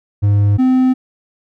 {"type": "tone pair in turn", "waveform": "triangle", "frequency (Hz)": [102.1, 257.3], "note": ["G#2", "C4"], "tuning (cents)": [-29, -29], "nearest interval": "octave + major third", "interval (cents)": 1600, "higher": "second", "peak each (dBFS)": -7, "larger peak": "neither", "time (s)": [[0.22, 0.58], [0.58, 0.94]], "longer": "neither", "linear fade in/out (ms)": 20, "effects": []}